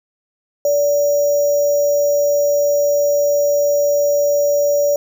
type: tone with sample-and-hold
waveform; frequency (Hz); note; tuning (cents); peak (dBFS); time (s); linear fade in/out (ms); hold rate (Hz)
sine; 577; D5; -31; -12; 0.65-4.96; 2; 6300
effects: none